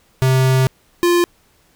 square tone pair in turn, 130.81 / 348.4 Hz, C3 / F4, 0 / -4 cents, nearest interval octave + perfect fourth, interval 1696 cents, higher second, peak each -12 / -12 dBFS, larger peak neither, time 0.22-0.67 / 1.03-1.24 s, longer first, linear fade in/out 0 ms, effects pink hiss -56 dBFS RMS until 1.75 s

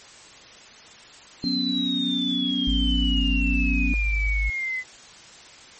sine exponential sweep, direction down, 4186 to 2010 Hz, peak -25 dBFS, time 1.42-4.84 s, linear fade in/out 50 ms
sine chord, F# suspended fourth, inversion none, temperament equal, 185 / 246.9 / 277.2 Hz, F#3 / B3 / C#4, 0 / 0 / 0 cents, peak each -31 / -27 / -27 dBFS, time 1.44-3.94 s, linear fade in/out 0 ms
sine tone, 52.1 Hz, G#1, 6 cents sharp, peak -21 dBFS, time 2.67-4.5 s, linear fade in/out 5 ms
effects white hiss -46 dBFS RMS until 5.79 s + MP3 32 kbps

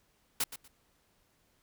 white noise with echo, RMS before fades -30 dBFS, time 0.4-0.44 s, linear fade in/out 5 ms, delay 120 ms, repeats 2, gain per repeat -13 dB, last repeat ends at 0.68 s, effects pink hiss -71 dBFS RMS until 1.62 s

